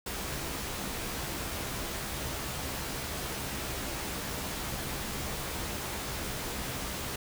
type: noise with comb filter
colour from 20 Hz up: pink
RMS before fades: -36 dBFS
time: 0.06-7.16 s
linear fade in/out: 5 ms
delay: 15 ms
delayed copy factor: +0.5
effects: none